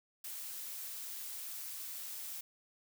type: noise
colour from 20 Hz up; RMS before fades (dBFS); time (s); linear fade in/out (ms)
blue; -44; 0.24-2.41; 5
effects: none